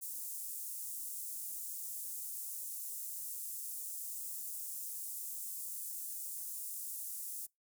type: high-pass noise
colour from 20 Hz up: pink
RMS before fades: -43 dBFS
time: 0.01-7.47 s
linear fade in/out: 20 ms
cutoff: 8200 Hz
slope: 24 dB/octave
effects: noise-tail reverb RT60 0.2 s tail -26 dB re dry